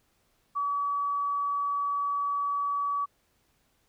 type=tone; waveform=sine; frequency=1141 Hz; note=C#6; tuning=50 cents sharp; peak=-26 dBFS; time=0.55-3.06 s; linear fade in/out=20 ms; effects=pink hiss -70 dBFS RMS until 3.88 s